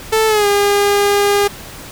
sawtooth tone with pitch glide, 440 to 405.8 Hz, A4 to G#4, 0 to -40 cents, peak -7 dBFS, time 0.12-1.48 s, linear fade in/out 10 ms, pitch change -140 cents, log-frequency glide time 0.27-0.47 s, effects pink hiss -33 dBFS RMS until 1.91 s

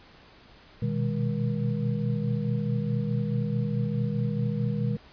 sine tone cluster, 121.4 / 126.1 / 154.9 / 203.3 / 475.8 Hz, B2 / B2 / D#3 / G#3 / A#4, -29 / +36 / -7 / -37 / +35 cents, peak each -29 / -34 / -30 / -30 / -38 dBFS, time 0.82-4.97 s, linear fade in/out 5 ms, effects pink hiss -53 dBFS RMS until 5.12 s + resampled to 11025 Hz

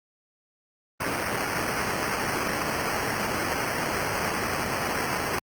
blue noise with sample-and-hold, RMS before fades -28 dBFS, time 1-5.39 s, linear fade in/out 5 ms, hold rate 3675 Hz, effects high-pass 60 Hz 12 dB/octave + Opus 24 kbps

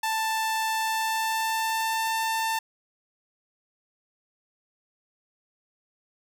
sawtooth tone with pitch glide, 884 to 893.8 Hz, A5 to A5, +8 to +27 cents, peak -21 dBFS, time 0.03-2.59 s, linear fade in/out 5 ms, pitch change +19 cents, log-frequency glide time 0.74-2.14 s, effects none

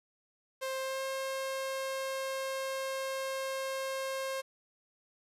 sawtooth tone with pitch glide, 528 to 533.8 Hz, C5 to C5, +16 to +35 cents, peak -30 dBFS, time 0.61-4.42 s, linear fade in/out 20 ms, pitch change +19 cents, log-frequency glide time 0.81-1.03 s, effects resampled to 32000 Hz + 10-bit

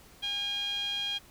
sawtooth tone with band-pass filter, 812 Hz, G#5, 39 cents flat, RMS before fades -33 dBFS, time 0.22-1.19 s, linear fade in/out 20 ms, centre 3200 Hz, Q 7.9, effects pink hiss -56 dBFS RMS until 1.3 s

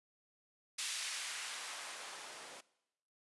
blue noise with band-pass filter sweep, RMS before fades -44 dBFS, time 0.78-2.61 s, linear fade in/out 10 ms, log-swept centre 2900 to 420 Hz, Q 0.75, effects noise-tail reverb RT60 0.9 s tail -21 dB re dry + resampled to 24000 Hz

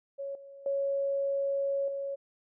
sine tone with level steps, 554.4 Hz, C#5, in tune, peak -34 / -46 / -27 / -32 dBFS, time 0.18-2.16 s, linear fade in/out 20 ms, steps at 0.35 / 0.66 / 1.88 s, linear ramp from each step 2 ms, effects none

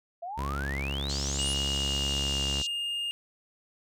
sine exponential sweep, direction up, 659.3 to 10370 Hz, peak -34 dBFS, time 0.22-1.54 s, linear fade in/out 10 ms
sawtooth tone with vibrato, 69.3 Hz, C#2, in tune, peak -27 dBFS, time 0.37-2.63 s, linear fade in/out 20 ms, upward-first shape sine, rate 1.8 Hz, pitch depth 8 cents each way
white band-pass noise, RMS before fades -38 dBFS, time 1.09-2.67 s, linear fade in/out 5 ms, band 2800 to 7900 Hz, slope 96 dB/octave
triangle tone with pitch glide, 2861 to 2827 Hz, F7 to F7, +41 to +20 cents, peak -28 dBFS, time 1.39-3.11 s, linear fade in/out 0 ms, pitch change -21 cents, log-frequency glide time 1.7-2.45 s
effects none

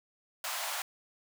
pink high-pass noise, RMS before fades -36 dBFS, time 0.44-0.82 s, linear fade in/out 2 ms, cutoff 640 Hz, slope 48 dB/octave, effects none

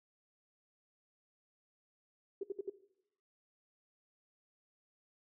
sine tone bursts, 392 Hz, G4, in tune, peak -35 dBFS, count 4, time 2.41-2.698 s, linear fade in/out 5 ms, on 24 ms, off 64 ms, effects noise-tail reverb RT60 0.8 s tail -17 dB re dry

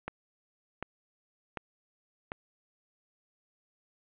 click train, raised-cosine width 0.5 ms, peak -20 dBFS, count 4, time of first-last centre 0.08-2.319 s, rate 1.34 Hz, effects resampled to 8000 Hz + 8-bit

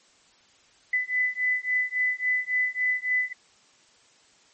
sine beating tone pair, 2000 / 2003.6 Hz, B6 / B6, +21 / +24 cents, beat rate 3.6 Hz, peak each -26 dBFS, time 0.93-3.33 s, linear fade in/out 5 ms, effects white hiss -59 dBFS RMS until 4.53 s + MP3 32 kbps

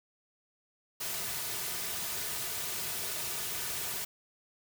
white noise with comb filter, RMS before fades -36 dBFS, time 1-4.05 s, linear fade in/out 10 ms, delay 3.7 ms, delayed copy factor -0.55, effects none

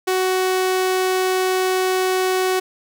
sawtooth tone, 372.7 Hz, F#4, 13 cents sharp, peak -13 dBFS, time 0.07-2.6 s, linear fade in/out 10 ms, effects none

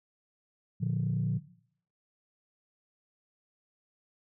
sine chord, Bb major, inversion none, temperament equal with one note detuned, 116.54 / 146.83 / 176.34 Hz, Bb2 / D3 / F3, 0 / 0 / +17 cents, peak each -31 dBFS, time 0.8-1.39 s, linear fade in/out 20 ms, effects noise-tail reverb RT60 0.6 s tail -17 dB re dry + tanh soft clip ceiling -21 dBFS

